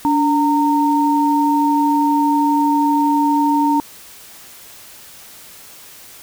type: tone pair together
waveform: sine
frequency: 289.5 / 919 Hz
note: D4 / A#5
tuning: -25 / -25 cents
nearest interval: octave + minor sixth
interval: 2000 cents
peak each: -15 dBFS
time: 0.05-3.8 s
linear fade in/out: 0 ms
effects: white hiss -40 dBFS RMS until 6.22 s